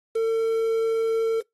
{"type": "tone with quantisation", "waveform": "triangle", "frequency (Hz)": 450.9, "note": "A4", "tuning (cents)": 42, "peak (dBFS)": -18, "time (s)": [0.15, 1.41], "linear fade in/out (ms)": 10, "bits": 7, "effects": ["noise-tail reverb RT60 0.2 s tail -26 dB re dry", "AAC 32 kbps"]}